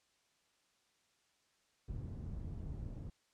white low-pass noise, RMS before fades -44 dBFS, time 1.88-3.1 s, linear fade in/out 5 ms, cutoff 110 Hz, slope 12 dB/octave, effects white hiss -75 dBFS RMS until 3.33 s + low-pass 7000 Hz 12 dB/octave

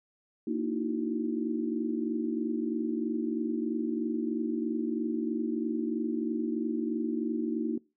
sine tone cluster, 232 / 300.9 / 324 / 371.9 Hz, A#3 / D4 / E4 / F#4, -8 / +42 / -30 / +9 cents, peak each -32 / -34 / -33 / -37 dBFS, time 0.47-7.78 s, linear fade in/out 5 ms, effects noise-tail reverb RT60 0.3 s tail -24 dB re dry

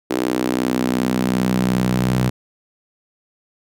sawtooth tone with high-pass filter sweep, 62.7 Hz, B1, 27 cents sharp, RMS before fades -19 dBFS, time 0.1-2.3 s, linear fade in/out 10 ms, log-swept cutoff 330 to 140 Hz, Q 2.9, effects none

